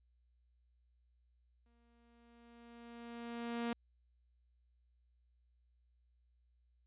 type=tone with exponential growth; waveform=sawtooth; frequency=235.1 Hz; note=A#3; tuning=15 cents sharp; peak=-31 dBFS; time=1.66-3.73 s; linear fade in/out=2 ms; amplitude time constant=450 ms; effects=added 60 Hz sine -70 dBFS peak until 6.86 s + resampled to 8000 Hz